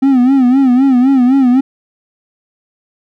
triangle tone with vibrato, 259.5 Hz, C4, 14 cents flat, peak -4 dBFS, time 0.02-1.61 s, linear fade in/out 10 ms, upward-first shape sine, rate 3.9 Hz, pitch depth 110 cents each way, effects none

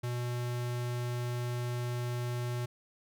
square tone, 121.8 Hz, B2, 24 cents flat, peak -33 dBFS, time 0.03-2.66 s, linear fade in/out 10 ms, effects none

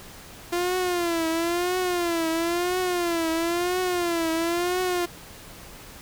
sawtooth tone with vibrato, 345.4 Hz, F4, 19 cents flat, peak -19 dBFS, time 0.52-5.06 s, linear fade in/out 10 ms, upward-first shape triangle, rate 0.99 Hz, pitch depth 120 cents each way, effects pink hiss -44 dBFS RMS until 6.01 s

